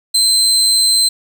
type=tone; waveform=30% pulse; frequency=4102 Hz; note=C8; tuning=35 cents flat; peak=-7 dBFS; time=0.14-1.09 s; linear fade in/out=10 ms; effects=7-bit